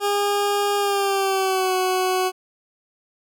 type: tone with pitch glide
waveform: 20% pulse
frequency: 406.8 to 370.9 Hz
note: G#4 to F#4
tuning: -36 to +4 cents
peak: -14 dBFS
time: 0-2.32 s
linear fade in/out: 50 ms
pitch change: -160 cents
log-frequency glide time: 0.77-1.74 s
effects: none